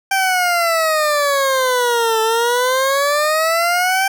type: exponential two-way sweep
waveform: 20% pulse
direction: down then up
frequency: 784 to 440 to 784 Hz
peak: -9 dBFS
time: 0.11-4.08 s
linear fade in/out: 5 ms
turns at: 2.21 s
effects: none